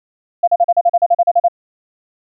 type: tone bursts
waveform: sine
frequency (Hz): 693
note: F5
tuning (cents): -14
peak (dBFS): -7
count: 13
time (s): 0.43-1.484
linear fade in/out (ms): 10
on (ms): 46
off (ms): 38
effects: none